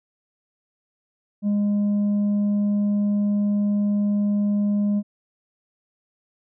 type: tone with tanh clipping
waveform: sine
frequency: 205.1 Hz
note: G#3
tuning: 21 cents flat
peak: -19 dBFS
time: 1.42-5.03 s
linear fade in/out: 50 ms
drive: 3 dB
effects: none